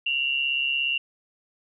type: tone pair together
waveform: sine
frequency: 2740 / 2877 Hz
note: F7 / F#7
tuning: -34 / -49 cents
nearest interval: minor second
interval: 85 cents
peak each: -24 / -27 dBFS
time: 0.06-0.98 s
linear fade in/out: 5 ms
effects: none